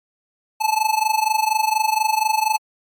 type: tone with amplitude modulation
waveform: square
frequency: 868 Hz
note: A5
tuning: 24 cents flat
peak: -14 dBFS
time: 0.6-2.58 s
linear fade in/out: 20 ms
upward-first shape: sine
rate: 24.2 Hz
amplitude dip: 85%
effects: AAC 64 kbps